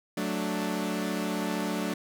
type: chord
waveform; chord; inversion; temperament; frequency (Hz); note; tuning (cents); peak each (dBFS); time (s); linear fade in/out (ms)
sawtooth; D major; first; equal; 185 / 220 / 293.7; F#3 / A3 / D4; 0 / 0 / 0; -29; 0.17-1.94; 5
effects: none